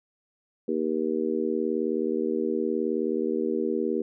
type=harmonic tone; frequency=79.1 Hz; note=D#2; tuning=29 cents sharp; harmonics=3 / 4 / 5 / 6; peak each=-30 / -30 / -28 / -31 dBFS; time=0.68-4.02 s; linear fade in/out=5 ms; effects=none